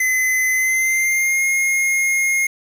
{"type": "tone with pitch glide", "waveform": "square", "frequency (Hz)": [2035, 2142], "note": ["C7", "C7"], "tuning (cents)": [-49, 40], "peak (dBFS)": -16, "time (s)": [0, 2.47], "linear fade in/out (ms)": 5, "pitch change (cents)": 89, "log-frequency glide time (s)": [0.52, 1.43], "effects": ["7-bit"]}